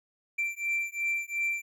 triangle beating tone pair, 2349 / 2351.8 Hz, D7 / D7, 0 / +2 cents, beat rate 2.8 Hz, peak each -30 dBFS, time 0.38-1.62 s, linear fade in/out 10 ms, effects none

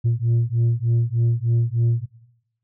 sine beating tone pair, 115.4 / 118.7 Hz, A#2 / A#2, -17 / +32 cents, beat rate 3.3 Hz, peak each -18 / -18 dBFS, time 0.04-2.06 s, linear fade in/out 20 ms, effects noise-tail reverb RT60 0.9 s tail -20 dB re dry + tanh soft clip ceiling -14 dBFS

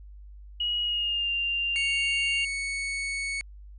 sine tone with pitch glide, 2900 to 2787 Hz, F#7 to F7, -35 to -4 cents, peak -25 dBFS, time 0.6-2.45 s, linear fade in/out 5 ms, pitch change -69 cents, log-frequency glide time 0.83-1.31 s
40% pulse tone, 2217 Hz, C#7, in tune, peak -28 dBFS, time 1.76-3.41 s, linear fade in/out 0 ms
effects added 50 Hz sine -43 dBFS peak until 3.78 s + resampled to 24000 Hz

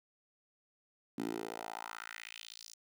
10% pulse tone with high-pass filter sweep, 56 Hz, A1, 31 cents sharp, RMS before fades -44 dBFS, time 1.18-2.74 s, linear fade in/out 5 ms, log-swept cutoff 250 to 6000 Hz, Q 2.7, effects none

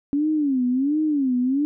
sine tone with vibrato, 277.2 Hz, C#4, in tune, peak -18 dBFS, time 0.13-1.65 s, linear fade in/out 0 ms, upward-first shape sine, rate 1.4 Hz, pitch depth 200 cents each way, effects none

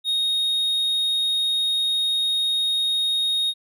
triangle tone, 3729 Hz, A#7, in tune, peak -18 dBFS, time 0.04-3.54 s, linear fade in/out 50 ms, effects none

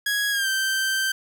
sawtooth tone with pitch glide, 1661.2 to 1558.9 Hz, G#6 to G6, 0 to -10 cents, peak -18 dBFS, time 0.06-1.12 s, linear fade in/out 5 ms, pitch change -110 cents, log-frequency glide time 0.31-0.48 s, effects 9-bit

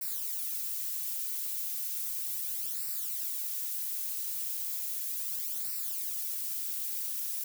violet noise with flanger, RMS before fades -35 dBFS, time 0.01-7.44 s, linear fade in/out 5 ms, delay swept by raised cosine 0.3 to 4.4 ms, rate 0.35 Hz, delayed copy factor -0.75, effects none

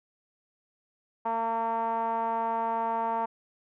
5% pulse tone with low-pass filter, 227.8 Hz, A#3, 40 cents flat, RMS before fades -29 dBFS, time 1.25-3.26 s, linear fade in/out 10 ms, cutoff 880 Hz, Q 5.2, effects none

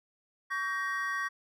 triangle chord, G diminished, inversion second, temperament just, 1128.9 / 1568 / 1881.6 Hz, Db6 / G6 / Bb6, +31 / 0 / +16 cents, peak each -33 / -35 / -32 dBFS, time 0.5-1.29 s, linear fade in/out 20 ms, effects none

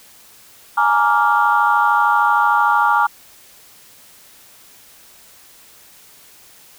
sine chord, Bb dominant seventh, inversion third, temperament just, 839.1 / 932.3 / 1165.4 / 1398.5 Hz, Ab5 / Bb5 / D6 / F6, +18 / 0 / -14 / +2 cents, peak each -17 dBFS, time 0.77-3.07 s, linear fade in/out 10 ms, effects tanh soft clip ceiling -2 dBFS + white hiss -46 dBFS RMS until 6.78 s

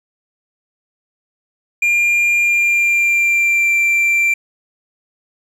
triangle tone with pitch glide, 2400 to 2356 Hz, D7 to D7, +37 to +5 cents, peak -10 dBFS, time 1.82-4.34 s, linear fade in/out 5 ms, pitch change -32 cents, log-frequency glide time 2.44-3.73 s, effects 8-bit

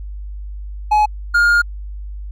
triangle tone pair in turn, 846 / 1416.6 Hz, G#5 / F6, +32 / +24 cents, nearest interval major sixth, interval 892 cents, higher second, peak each -8 dBFS, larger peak neither, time 0.91-1.06 / 1.34-1.62 s, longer second, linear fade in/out 10 ms, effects added 50 Hz sine -26 dBFS peak until 2.31 s

